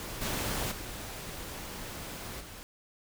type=noise with level steps; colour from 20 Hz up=pink; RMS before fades=-40 / -33 / -41 / -46 dBFS; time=0-2.63 s; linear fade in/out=0 ms; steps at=0.21 / 0.71 / 2.4 s; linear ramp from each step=10 ms; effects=none